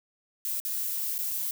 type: noise with dropouts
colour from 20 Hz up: violet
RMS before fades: -31 dBFS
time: 0.45-1.51 s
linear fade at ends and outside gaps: 1 ms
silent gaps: 0.601-0.65 / 1.181-1.188 s
effects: none